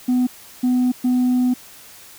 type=tone bursts at uneven times; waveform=sine; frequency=250 Hz; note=B3; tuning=21 cents sharp; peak=-12 dBFS; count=3; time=0.08-0.27 / 0.63-0.92 / 1.04-1.54 s; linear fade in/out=10 ms; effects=tanh soft clip ceiling -13 dBFS + white hiss -43 dBFS RMS until 2.18 s